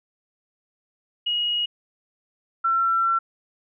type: tone pair in turn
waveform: sine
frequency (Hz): 2891 / 1351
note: F#7 / E6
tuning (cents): -41 / +42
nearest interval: octave + minor second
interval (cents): 1317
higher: first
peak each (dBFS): -21 / -18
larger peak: second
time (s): 1.26-1.66 / 2.64-3.19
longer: second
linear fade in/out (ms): 10
effects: none